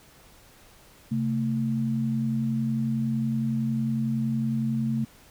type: tone pair together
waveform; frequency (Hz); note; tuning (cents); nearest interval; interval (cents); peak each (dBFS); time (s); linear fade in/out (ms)
sine; 132.9 / 223.8; C3 / A3; +27 / +30; major sixth; 903; -28 / -25; 1.11-5.05; 10
effects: pink hiss -54 dBFS RMS until 5.3 s